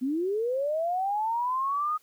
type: linear sweep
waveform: sine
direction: up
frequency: 244.8 to 1254 Hz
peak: -25 dBFS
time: 0.01-1.98 s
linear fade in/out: 20 ms
effects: white hiss -64 dBFS RMS until 2.02 s